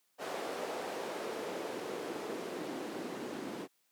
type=noise with band-pass filter sweep; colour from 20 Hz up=white; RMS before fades=-40 dBFS; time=0.18-3.68 s; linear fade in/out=50 ms; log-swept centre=530 to 280 Hz; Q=1.7; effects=white hiss -75 dBFS RMS until 3.91 s + high-pass 150 Hz 12 dB/octave